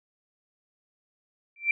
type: tone with exponential growth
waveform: sine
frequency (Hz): 2349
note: D7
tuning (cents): 0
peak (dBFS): -16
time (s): 1.56-1.71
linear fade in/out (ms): 2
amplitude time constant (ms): 31
effects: none